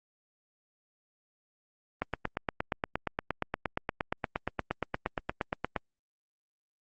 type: click train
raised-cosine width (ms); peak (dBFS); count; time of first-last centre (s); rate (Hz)
0.5; -14; 33; 2.02-5.763; 8.55
effects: Opus 24 kbps